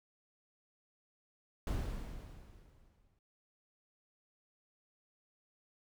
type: noise with exponential decay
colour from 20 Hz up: brown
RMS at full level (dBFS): -34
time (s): 1.67-3.19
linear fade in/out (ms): 2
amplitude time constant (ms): 330
effects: none